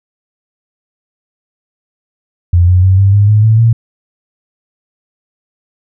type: tone with pitch steps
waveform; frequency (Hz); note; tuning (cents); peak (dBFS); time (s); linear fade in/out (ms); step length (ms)
sine; 87.31 / 90.81 / 94.45 / 98.23 / 102.16 / 106.26 / 110.51 / 114.94; F2 / F#2 / F#2 / G2 / G#2 / G#2 / A2 / A#2; 0 / -32 / +36 / +4 / -28 / +40 / +8 / -24; -4; 2.53-3.73; 5; 150
effects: none